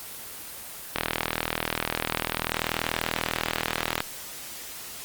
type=click train; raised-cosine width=0.3 ms; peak=-7 dBFS; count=124; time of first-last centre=0.96-4.005 s; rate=40.4 Hz; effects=white hiss -39 dBFS RMS until 5.04 s + Opus 24 kbps